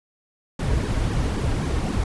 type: noise with flanger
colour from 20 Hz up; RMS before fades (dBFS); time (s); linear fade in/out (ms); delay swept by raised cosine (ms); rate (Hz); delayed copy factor
brown; -23; 0.59-2.04; 5; 1.4 to 5.9; 3.8; -0.8
effects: resampled to 24000 Hz